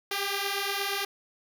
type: beating tone pair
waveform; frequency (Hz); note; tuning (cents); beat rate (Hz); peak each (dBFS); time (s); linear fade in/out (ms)
5% pulse; 394.2 / 402.7; G4 / G4; +10 / +47; 8.5; -20; 0.11-1.05; 5
effects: none